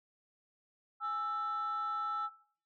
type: tone pair together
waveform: sine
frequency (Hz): 830.6 / 1321.2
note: G#5 / E6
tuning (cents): 0 / +4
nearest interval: minor sixth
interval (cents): 804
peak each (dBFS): -40 / -32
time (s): 1-2.3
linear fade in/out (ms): 50
effects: noise-tail reverb RT60 0.5 s tail -19 dB re dry + tanh soft clip ceiling -30 dBFS